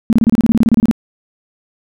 sine tone bursts, 226.8 Hz, A#3, 47 cents flat, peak -6 dBFS, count 15, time 0.1-0.912 s, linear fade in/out 0 ms, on 28 ms, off 28 ms, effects none

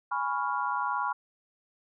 sine chord, C# dominant seventh, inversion second, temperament equal, 830.6 / 987.8 / 1108.7 / 1396.9 Hz, G#5 / B5 / C#6 / E#6, 0 / 0 / 0 / 0 cents, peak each -34 / -31 / -33 / -34 dBFS, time 0.11-1.13 s, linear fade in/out 10 ms, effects none

